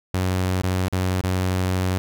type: tone with dropouts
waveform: sawtooth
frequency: 92.5 Hz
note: F#2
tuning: in tune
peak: -16 dBFS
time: 0.14-1.98 s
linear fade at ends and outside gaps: 0 ms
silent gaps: 0.618-0.635 / 0.883-0.926 / 1.212-1.238 s
effects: none